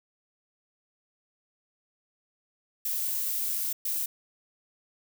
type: noise bursts at uneven times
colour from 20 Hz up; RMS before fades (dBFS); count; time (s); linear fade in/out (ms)
violet; -30; 2; 2.85-3.73 / 3.85-4.06; 5
effects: none